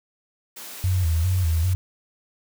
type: high-pass noise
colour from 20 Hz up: white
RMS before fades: -38 dBFS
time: 0.56-1.74 s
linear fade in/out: 10 ms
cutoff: 170 Hz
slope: 96 dB/octave
type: tone with vibrato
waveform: sine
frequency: 86.6 Hz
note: F2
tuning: 14 cents flat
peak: -18 dBFS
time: 0.84-1.75 s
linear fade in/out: 0 ms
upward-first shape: square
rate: 2.5 Hz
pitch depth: 110 cents each way
effects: none